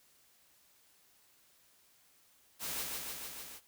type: noise with echo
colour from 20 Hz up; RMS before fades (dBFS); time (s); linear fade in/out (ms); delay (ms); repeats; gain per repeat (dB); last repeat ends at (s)
white; -39; 2.59-2.86; 50; 150; 5; -2; 3.61
effects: white hiss -67 dBFS RMS until 3.67 s